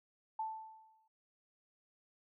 sine tone with exponential decay, 880 Hz, A5, in tune, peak -34 dBFS, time 0.39-1.08 s, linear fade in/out 5 ms, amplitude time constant 150 ms, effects none

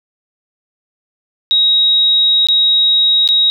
sine tone with dropouts, 3800 Hz, A#7, 33 cents sharp, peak -8 dBFS, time 1.51-3.5 s, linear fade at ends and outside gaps 0 ms, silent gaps 2.47-2.486 / 3.276-3.289 s, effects none

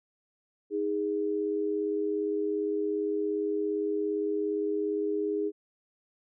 sine tone pair together, 313.7 / 411.1 Hz, D#4 / G#4, +14 / -18 cents, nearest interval perfect fourth, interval 468 cents, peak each -32 / -28 dBFS, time 0.7-5.52 s, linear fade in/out 50 ms, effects none

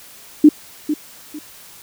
sine tone with echo, 301.1 Hz, D4, 43 cents sharp, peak -3 dBFS, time 0.44-0.49 s, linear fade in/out 5 ms, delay 450 ms, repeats 2, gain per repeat -12 dB, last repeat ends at 1.39 s, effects white hiss -42 dBFS RMS until 1.82 s

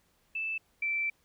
sine tone pair in turn, 2637 / 2334 Hz, E7 / D7, 0 / -11 cents, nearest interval major second, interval 211 cents, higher first, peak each -31 / -28 dBFS, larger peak second, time 0.35-0.58 / 0.82-1.1 s, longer second, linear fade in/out 5 ms, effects pink hiss -70 dBFS RMS until 1.24 s

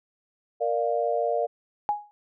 sine chord, Bb major, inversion none, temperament equal with one note detuned, 466.2 / 593.8 / 698.5 Hz, Bb4 / D5 / F5, 0 / +19 / 0 cents, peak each -27 dBFS, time 0.6-1.47 s, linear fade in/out 20 ms
sine tone with exponential decay, 830.6 Hz, G#5, in tune, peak -18 dBFS, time 1.89-2.11 s, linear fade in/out 0 ms, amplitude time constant 46 ms
effects none

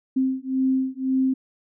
sine beating tone pair, 261.6 / 263.5 Hz, C4 / C4, 0 / +12 cents, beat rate 1.9 Hz, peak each -23 dBFS, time 0.16-1.34 s, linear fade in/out 10 ms, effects none

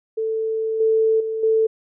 sine tone with level steps, 442.9 Hz, A4, 11 cents sharp, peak -20 / -14 / -22 / -14 dBFS, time 0.17-1.67 s, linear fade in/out 10 ms, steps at 0.8 / 1.2 / 1.43 s, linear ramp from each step 5 ms, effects none

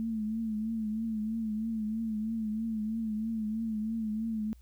sine tone with vibrato, 220 Hz, A3, in tune, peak -30 dBFS, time 0-4.53 s, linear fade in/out 0 ms, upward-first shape triangle, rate 3.1 Hz, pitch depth 71 cents each way, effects added 60 Hz sine -52 dBFS peak until 4.61 s + white hiss -70 dBFS RMS until 4.61 s

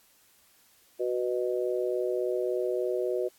harmonic tone, 123.47 Hz, B2, in tune, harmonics 3 / 4 / 5, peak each -29 / -31 / -33 dBFS, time 0.99-3.29 s, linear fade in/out 20 ms, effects white hiss -62 dBFS RMS until 3.38 s + AAC 64 kbps

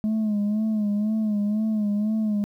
sine tone with vibrato, 212 Hz, G#3, 36 cents sharp, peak -18 dBFS, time 0.04-2.44 s, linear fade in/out 0 ms, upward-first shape sine, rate 2 Hz, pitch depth 62 cents each way, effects tanh soft clip ceiling -20 dBFS + 10-bit

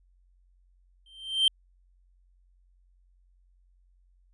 triangle tone with exponential growth, 3136 Hz, G7, in tune, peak -15 dBFS, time 1.06-1.48 s, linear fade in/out 2 ms, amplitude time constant 90 ms, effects added 45 Hz sine -60 dBFS peak until 4.33 s + resampled to 24000 Hz

